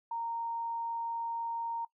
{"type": "tone", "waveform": "sine", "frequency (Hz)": 926, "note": "A#5", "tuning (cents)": -12, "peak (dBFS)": -33, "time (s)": [0.11, 1.85], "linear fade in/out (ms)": 5, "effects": ["noise-tail reverb RT60 0.1 s tail -20 dB re dry"]}